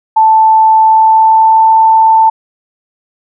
sine tone with pitch glide, 880 to 888.2 Hz, A5 to A5, 0 to +16 cents, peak -3 dBFS, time 0.16-2.3 s, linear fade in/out 10 ms, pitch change +16 cents, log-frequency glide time 0.82-1.71 s, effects none

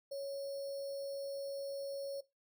sine tone with sample-and-hold, 554.4 Hz, C#5, in tune, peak -38 dBFS, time 0.11-2.21 s, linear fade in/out 10 ms, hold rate 4900 Hz, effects noise-tail reverb RT60 0.2 s tail -17 dB re dry

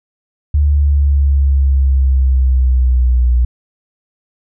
sine exponential sweep, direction down, 73.42 to 60.4 Hz, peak -8 dBFS, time 0.54-3.45 s, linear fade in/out 5 ms, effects none

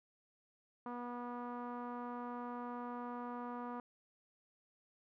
sawtooth tone with low-pass filter, 242.9 Hz, B3, 29 cents flat, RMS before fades -44 dBFS, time 0.86-3.8 s, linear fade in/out 2 ms, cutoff 1100 Hz, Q 3.8, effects none

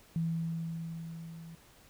sine tone with level ramp, 164.81 Hz, E3, in tune, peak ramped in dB -28 to -45 dBFS, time 0.16-1.55 s, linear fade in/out 0 ms, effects pink hiss -60 dBFS RMS until 1.89 s

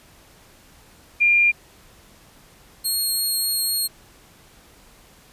sine / 10% pulse tone pair in turn, 2400 / 4276 Hz, D7 / C8, +37 / +37 cents, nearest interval minor seventh, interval 1000 cents, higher second, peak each -13 dBFS, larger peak neither, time 1.2-1.52 / 2.84-3.88 s, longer second, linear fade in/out 20 ms, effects pink hiss -51 dBFS RMS until 5.32 s + resampled to 32000 Hz

